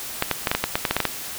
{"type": "clicks", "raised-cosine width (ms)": 0.3, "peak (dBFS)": -3, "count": 12, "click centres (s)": [0.224, 0.313, 0.472, 0.515, 0.55, 0.64, 0.755, 0.852, 0.91, 0.966, 1.003, 1.053], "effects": ["white hiss -33 dBFS RMS until 1.38 s"]}